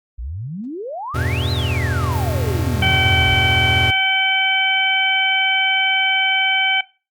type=exponential two-way sweep; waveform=sine; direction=up then down; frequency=51.91 to 4173 to 51.91 Hz; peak=-25 dBFS; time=0.18-3.37 s; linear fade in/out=10 ms; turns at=1.51 s
type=chord; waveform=square; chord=E minor; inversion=none; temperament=equal; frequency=82.41 / 98 / 123.47 Hz; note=E2 / G2 / B2; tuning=0 / 0 / 0 cents; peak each=-23 / -25 / -23 dBFS; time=1.14-3.91 s; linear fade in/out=10 ms
type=noise with exponential decay; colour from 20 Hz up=violet; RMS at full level=-36 dBFS; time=2.12-5.53 s; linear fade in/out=5 ms; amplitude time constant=740 ms
type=harmonic tone; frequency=767 Hz; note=G5; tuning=38 cents flat; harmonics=1 / 2 / 3 / 4; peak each=-22 / -23 / -18 / -20 dBFS; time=2.82-6.81 s; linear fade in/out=5 ms
effects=noise-tail reverb RT60 0.3 s tail -18 dB re dry + Opus 48 kbps